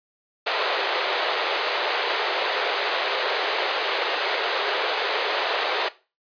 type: band-pass noise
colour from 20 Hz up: pink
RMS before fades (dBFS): -25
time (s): 0.46-5.89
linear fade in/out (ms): 10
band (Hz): 400 to 4500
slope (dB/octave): 48
effects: noise-tail reverb RT60 0.3 s tail -17 dB re dry + resampled to 11025 Hz